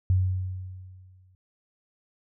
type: tone with exponential decay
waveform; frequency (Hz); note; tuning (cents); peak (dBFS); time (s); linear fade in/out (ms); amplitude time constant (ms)
sine; 92.8; F#2; +6; -17; 0.1-1.35; 0; 270
effects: none